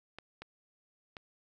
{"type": "clicks", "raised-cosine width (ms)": 0.3, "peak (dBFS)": -28, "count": 3, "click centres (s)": [0.186, 0.42, 1.168], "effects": []}